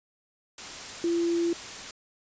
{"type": "tone in noise", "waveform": "sine", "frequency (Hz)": 340, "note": "F4", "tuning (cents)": -46, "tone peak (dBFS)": -23, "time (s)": [1.04, 1.53], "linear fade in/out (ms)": 2, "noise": "white", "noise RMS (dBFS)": -39, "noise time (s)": [0.58, 1.91], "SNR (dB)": 13, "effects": ["resampled to 16000 Hz"]}